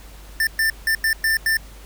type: tone bursts at uneven times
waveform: square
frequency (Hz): 1785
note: A6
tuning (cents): +24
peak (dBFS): -17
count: 6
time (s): 0.4-0.47 / 0.59-0.7 / 0.87-0.95 / 1.04-1.13 / 1.24-1.37 / 1.46-1.57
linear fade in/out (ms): 2
effects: added 50 Hz sine -39 dBFS peak until 1.85 s + pink hiss -46 dBFS RMS until 1.85 s